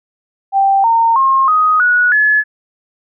sine tone with pitch steps, 784 / 916.3 / 1071 / 1251.7 / 1463 / 1709.9 Hz, G5 / A#5 / C6 / D#6 / F#6 / A6, 0 / -30 / +40 / +10 / -20 / -50 cents, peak -8 dBFS, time 0.52-2.44 s, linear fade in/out 50 ms, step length 320 ms, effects none

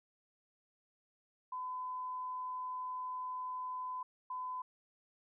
sine tone bursts at uneven times, 1011 Hz, B5, 40 cents sharp, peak -38 dBFS, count 2, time 1.52-4.03 / 4.3-4.62 s, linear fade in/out 5 ms, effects none

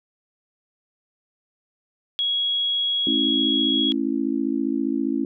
sine tone, 3322 Hz, G#7, in tune, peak -20 dBFS, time 2.19-3.92 s, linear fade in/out 0 ms
sine chord, A major, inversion none, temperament just, 220 / 275 / 330 Hz, A3 / C#4 / E4, 0 / -14 / +2 cents, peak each -28 / -23 / -26 dBFS, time 3.07-5.25 s, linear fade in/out 2 ms
effects none

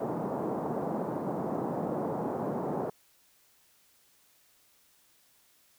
pink band-pass noise, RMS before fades -33 dBFS, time 0-2.9 s, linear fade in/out 5 ms, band 160 to 910 Hz, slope 24 dB/octave, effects white hiss -65 dBFS RMS until 5.78 s

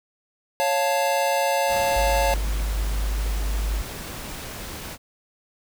square chord, Db augmented, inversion none, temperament equal, 554.4 / 698.5 / 880 Hz, Db5 / F5 / A5, 0 / 0 / 0 cents, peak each -24 / -26 / -25 dBFS, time 0.6-2.34 s, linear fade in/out 0 ms
pink noise, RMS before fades -35 dBFS, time 1.67-4.98 s, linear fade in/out 50 ms
sine tone, 51 Hz, G#1, 31 cents flat, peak -22 dBFS, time 1.96-3.82 s, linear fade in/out 5 ms
effects none

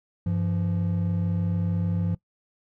triangle tone pair together, 98 / 171.42 Hz, G2 / F3, 0 / -32 cents, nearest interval minor seventh, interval 968 cents, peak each -23 dBFS, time 0.26-2.15 s, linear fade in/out 5 ms, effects noise-tail reverb RT60 0.1 s tail -21 dB re dry + tanh soft clip ceiling -14 dBFS

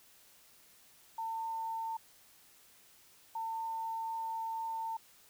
sine tone bursts at uneven times, 901 Hz, A5, 41 cents sharp, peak -35 dBFS, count 2, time 1.18-1.97 / 3.35-4.97 s, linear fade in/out 5 ms, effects white hiss -62 dBFS RMS until 5.29 s

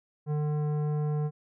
triangle tone with tanh clipping, 149.8 Hz, D3, 35 cents sharp, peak -28 dBFS, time 0.26-1.31 s, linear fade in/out 50 ms, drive 17 dB, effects none

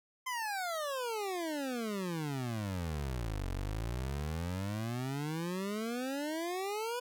25% pulse exponential two-way sweep, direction down then up, 1046.5 to 44.74 to 498.3 Hz, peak -31 dBFS, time 0.26-7 s, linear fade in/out 10 ms, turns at 3.49 s, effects none

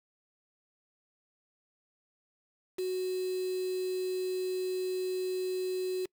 sine tone with quantisation, 370 Hz, F#4, in tune, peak -30 dBFS, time 2.78-6.06 s, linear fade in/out 10 ms, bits 7, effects noise-tail reverb RT60 0.1 s tail -26 dB re dry

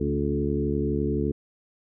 harmonic tone with a mistuned harmonic, 71.8 Hz, D2, 39 cents flat, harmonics 1 / 2 / 3 / 4 / 5 / 6, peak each -30 / -30 / -30 / -30 / -30 / -30 dBFS, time 0-1.32 s, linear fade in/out 10 ms, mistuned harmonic 3, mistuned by +32 cents, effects none

